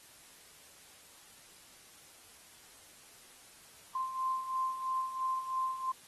sine beating tone pair, 1042 / 1045 Hz, C6 / C6, -7 / -2 cents, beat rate 3 Hz, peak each -39 / -33 dBFS, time 3.95-5.92 s, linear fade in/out 5 ms, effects white hiss -57 dBFS RMS until 6.07 s + AAC 32 kbps

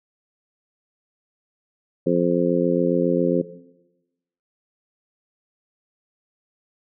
harmonic tone, 87.31 Hz, F2, in tune, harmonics 2 / 3 / 4 / 5 / 6, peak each -23 / -23 / -23 / -23 / -23 dBFS, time 2.06-3.42 s, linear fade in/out 10 ms, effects noise-tail reverb RT60 1.0 s tail -17 dB re dry

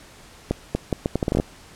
accelerating click train, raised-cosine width 2 ms, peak -7 dBFS, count 12, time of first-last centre 0.51-1.399 s, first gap 240 ms, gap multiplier 0.74, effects pink hiss -47 dBFS RMS until 1.75 s + low-pass 10000 Hz 12 dB/octave

